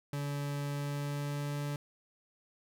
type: tone with pitch glide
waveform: 40% pulse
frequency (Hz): 143.3 to 144.88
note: D3 to D3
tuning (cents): -42 to -23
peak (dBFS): -33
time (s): 0.13-1.76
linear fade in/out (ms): 2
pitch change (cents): +19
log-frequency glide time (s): 0.69-1.59
effects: none